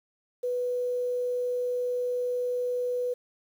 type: tone with quantisation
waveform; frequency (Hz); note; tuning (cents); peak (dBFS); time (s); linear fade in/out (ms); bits
sine; 493.9; B4; 0; -26; 0.43-3.14; 10; 9
effects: none